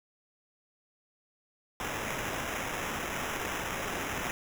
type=noise with sample-and-hold; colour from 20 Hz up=violet; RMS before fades=-35 dBFS; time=1.8-4.31 s; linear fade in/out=0 ms; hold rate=4410 Hz; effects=none